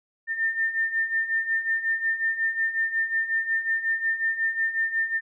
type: beating tone pair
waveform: sine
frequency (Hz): 1801 / 1806.5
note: A6 / A6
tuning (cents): +40 / +45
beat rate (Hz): 5.5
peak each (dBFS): -29 / -24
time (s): 0.27-5.21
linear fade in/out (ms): 50
effects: none